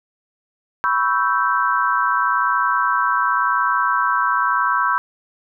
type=chord; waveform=sine; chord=C# half-diminished seventh; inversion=third; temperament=equal with one note detuned; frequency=987.8 / 1108.7 / 1318.5 / 1554.5 Hz; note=B5 / C#6 / E6 / G6; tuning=0 / 0 / 0 / -15 cents; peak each=-21 dBFS; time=0.84-4.98 s; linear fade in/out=0 ms; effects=none